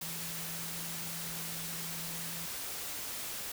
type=tone in noise; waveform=sine; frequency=166.3 Hz; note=E3; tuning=16 cents sharp; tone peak=-46 dBFS; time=0.02-2.46 s; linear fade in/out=5 ms; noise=white; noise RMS=-40 dBFS; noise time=0.01-3.52 s; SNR=-9 dB; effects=none